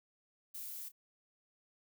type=noise with echo; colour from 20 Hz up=violet; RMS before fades=-45 dBFS; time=0.54-0.89 s; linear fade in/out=10 ms; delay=30 ms; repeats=1; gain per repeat=-14 dB; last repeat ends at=0.92 s; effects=none